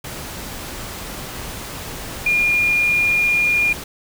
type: tone in noise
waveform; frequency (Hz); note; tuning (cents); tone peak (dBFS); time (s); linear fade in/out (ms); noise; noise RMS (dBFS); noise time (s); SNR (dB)
sine; 2420; D#7; -49; -14; 2.26-3.73; 5; pink; -31; 0.04-3.84; +14
effects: none